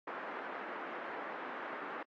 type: band-pass noise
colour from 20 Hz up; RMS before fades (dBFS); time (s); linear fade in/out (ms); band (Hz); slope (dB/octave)
white; -43; 0.07-2.03; 5; 260 to 1700; 24
effects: AAC 48 kbps